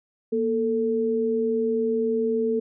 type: tone pair together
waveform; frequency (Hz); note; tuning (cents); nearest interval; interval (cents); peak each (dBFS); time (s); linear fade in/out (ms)
sine; 235.3 / 444.1; A#3 / A4; +16 / +16; major seventh; 1100; -26 / -22; 0.32-2.6; 10
effects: none